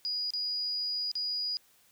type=tone with dropouts; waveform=sine; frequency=4903 Hz; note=D#8; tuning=26 cents flat; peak=-30 dBFS; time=0.05-1.57 s; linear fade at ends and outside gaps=0 ms; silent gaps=0.305-0.336 / 1.115-1.154 s; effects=white hiss -64 dBFS RMS until 1.91 s